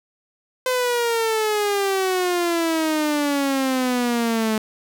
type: exponential sweep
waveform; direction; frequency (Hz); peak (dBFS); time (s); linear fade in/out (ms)
sawtooth; down; 513 to 215.7; -15; 0.66-4.58; 2
effects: none